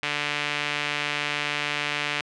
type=tone with band-pass filter; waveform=sawtooth; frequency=146.83 Hz; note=D3; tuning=in tune; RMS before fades=-28 dBFS; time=0.03-2.21 s; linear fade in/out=0 ms; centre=2500 Hz; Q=1.8; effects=resampled to 22050 Hz